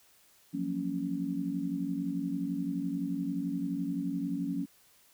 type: chord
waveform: sine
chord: Gb major seventh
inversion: third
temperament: just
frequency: 173.43 / 185 / 231.2 / 277.5 Hz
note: F3 / Gb3 / Bb3 / Db4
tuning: -12 / 0 / -14 / +2 cents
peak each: -38 / -37 / -39 / -33 dBFS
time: 0.53-4.66 s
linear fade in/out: 20 ms
effects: white hiss -63 dBFS RMS until 5.13 s